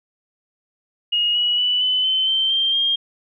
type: tone with pitch steps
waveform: sine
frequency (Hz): 2873 / 2920 / 2967 / 3016 / 3065 / 3115 / 3166 / 3217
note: F7 / F#7 / F#7 / F#7 / G7 / G7 / G7 / G7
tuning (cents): +48 / -24 / +4 / +32 / -40 / -12 / +17 / +44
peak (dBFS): -16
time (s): 1.12-2.96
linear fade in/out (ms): 10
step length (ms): 230
effects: none